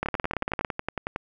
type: two click trains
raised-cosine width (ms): 0.5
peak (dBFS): -11 / -13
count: 12 / 13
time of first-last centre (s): 0.03-0.648 / 0.06-1.161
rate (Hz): 17.8 / 10.9
effects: none